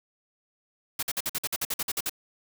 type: noise bursts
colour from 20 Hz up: white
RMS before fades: -29 dBFS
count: 13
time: 0.99-2.096 s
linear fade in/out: 5 ms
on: 38 ms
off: 51 ms
effects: none